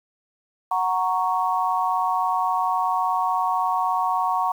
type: chord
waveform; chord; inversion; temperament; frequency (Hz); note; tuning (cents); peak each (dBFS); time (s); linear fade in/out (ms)
sine; F# major; none; equal; 740 / 932.3 / 1108.7; F#5 / A#5 / C#6; 0 / 0 / 0; -24; 0.71-4.52; 5
effects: 8-bit